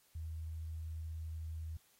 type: tone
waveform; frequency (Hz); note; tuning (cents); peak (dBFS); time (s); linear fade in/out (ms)
sine; 80.1; E2; -49; -40; 0.15-1.77; 5
effects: white hiss -70 dBFS RMS until 1.99 s + AAC 48 kbps